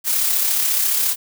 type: noise with amplitude modulation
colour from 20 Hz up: blue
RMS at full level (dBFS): -17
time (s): 0.04-1.16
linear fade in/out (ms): 50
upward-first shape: sine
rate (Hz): 34.4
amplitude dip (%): 35
effects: none